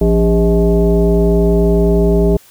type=tone with frequency modulation; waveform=sine; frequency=174.61 Hz; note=F3; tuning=in tune; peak=-8 dBFS; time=0.01-2.37 s; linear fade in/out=5 ms; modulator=229 Hz; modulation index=1.5; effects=white hiss -45 dBFS RMS until 2.5 s